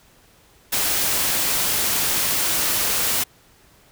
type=noise; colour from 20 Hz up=white; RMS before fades=-21 dBFS; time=0.72-3.24 s; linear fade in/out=10 ms; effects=pink hiss -54 dBFS RMS until 3.91 s